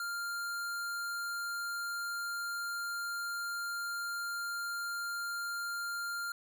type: tone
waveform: square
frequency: 1396.9 Hz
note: F6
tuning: in tune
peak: -36 dBFS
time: 0-6.32 s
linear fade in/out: 2 ms
effects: none